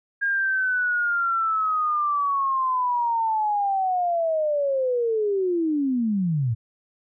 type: linear sweep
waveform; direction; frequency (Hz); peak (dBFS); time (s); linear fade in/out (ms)
sine; down; 1626 to 106.6; -20; 0.21-6.55; 20
effects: none